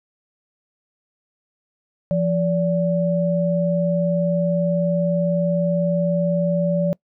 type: tone pair together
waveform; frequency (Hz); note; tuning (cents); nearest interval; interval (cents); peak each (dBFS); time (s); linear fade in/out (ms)
sine; 171.84 / 578; F3 / D5; -28 / -28; octave + major sixth; 2100; -19 / -20; 2.11-6.93; 0
effects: noise-tail reverb RT60 0.1 s tail -24 dB re dry